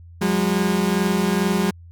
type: tone pair together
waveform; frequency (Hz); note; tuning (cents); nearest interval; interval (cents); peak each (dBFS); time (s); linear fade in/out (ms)
30% pulse; 181.1 / 203.4; F#3 / G#3; -37 / -36; major second; 201; -18; 0.21-1.71; 10
effects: added 85 Hz sine -40 dBFS peak until 1.91 s